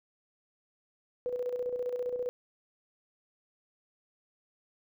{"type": "tone with tremolo", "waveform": "sine", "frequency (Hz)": 493.9, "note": "B4", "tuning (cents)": 0, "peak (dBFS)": -29, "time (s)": [1.26, 2.29], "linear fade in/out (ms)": 0, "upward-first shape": "square", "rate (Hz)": 15, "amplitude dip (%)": 50, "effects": []}